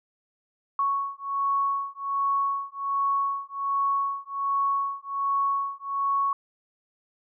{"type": "beating tone pair", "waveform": "sine", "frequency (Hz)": [1108.7, 1110], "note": ["C#6", "C#6"], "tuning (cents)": [0, 2], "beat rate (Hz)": 1.3, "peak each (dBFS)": -27, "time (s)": [0.79, 6.33], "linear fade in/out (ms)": 2, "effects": []}